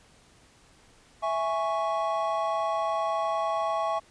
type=chord; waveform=triangle; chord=C# minor; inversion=first; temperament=equal; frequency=659.3 / 830.6 / 1108.7 Hz; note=E5 / G#5 / C#6; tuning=0 / 0 / 0 cents; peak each=-27 / -29 / -28 dBFS; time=1.22-4 s; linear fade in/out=20 ms; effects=pink hiss -58 dBFS RMS until 4.1 s + resampled to 22050 Hz